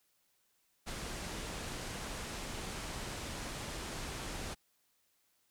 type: low-pass noise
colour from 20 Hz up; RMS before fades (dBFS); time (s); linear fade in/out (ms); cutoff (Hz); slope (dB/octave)
pink; -42; 0.86-4.55; 20; 10000; 24
effects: white hiss -75 dBFS RMS until 5.5 s